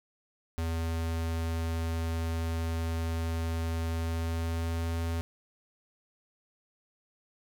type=tone with pitch glide; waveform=square; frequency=82.3 to 83.16 Hz; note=E2 to E2; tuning=-2 to +16 cents; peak=-30 dBFS; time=0.58-5.21 s; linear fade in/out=0 ms; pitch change=+18 cents; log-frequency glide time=3.89-5 s; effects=none